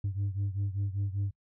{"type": "beating tone pair", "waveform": "sine", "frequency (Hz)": [98, 103.1], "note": ["G2", "G#2"], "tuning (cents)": [0, -12], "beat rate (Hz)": 5.1, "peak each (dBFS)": [-29, -32], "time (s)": [0.04, 1.31], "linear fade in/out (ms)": 5, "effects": ["noise-tail reverb RT60 0.1 s tail -22 dB re dry", "tanh soft clip ceiling -26 dBFS"]}